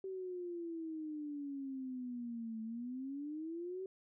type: exponential two-way sweep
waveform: sine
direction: down then up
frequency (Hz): 385.2 to 220 to 385.2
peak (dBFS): -40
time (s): 0.04-3.86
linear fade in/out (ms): 2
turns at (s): 2.62
effects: none